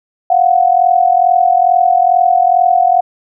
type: tone pair together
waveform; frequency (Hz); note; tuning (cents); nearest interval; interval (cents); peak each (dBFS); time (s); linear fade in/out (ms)
sine; 700 / 742.3; F5 / F#5; +4 / +5; minor second; 101; -10; 0.3-3.01; 5
effects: none